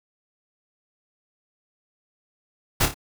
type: noise with echo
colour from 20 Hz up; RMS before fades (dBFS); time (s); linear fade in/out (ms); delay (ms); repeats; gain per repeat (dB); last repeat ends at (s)
pink; -19; 2.8-2.86; 10; 28; 3; -7; 2.944
effects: none